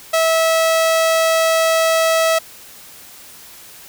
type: tone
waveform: sawtooth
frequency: 650 Hz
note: E5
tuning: 24 cents flat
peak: -9 dBFS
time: 0.13-2.39 s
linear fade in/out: 10 ms
effects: white hiss -40 dBFS RMS until 3.88 s